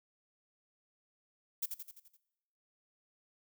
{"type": "noise with echo", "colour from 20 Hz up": "violet", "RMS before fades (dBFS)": -34, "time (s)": [1.62, 1.66], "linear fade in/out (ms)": 10, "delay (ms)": 85, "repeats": 6, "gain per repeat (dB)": -5, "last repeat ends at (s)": 2.17, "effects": ["noise-tail reverb RT60 0.9 s tail -19 dB re dry"]}